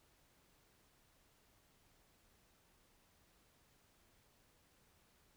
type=silence; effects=pink hiss -72 dBFS RMS until 5.36 s